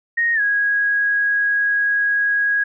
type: tone with pitch glide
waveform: sine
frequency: 1864.7 to 1651.7 Hz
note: A#6 to G#6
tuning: 0 to -10 cents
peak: -15 dBFS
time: 0.17-2.64 s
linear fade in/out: 10 ms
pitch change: -210 cents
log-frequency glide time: 0.34-0.41 s
effects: none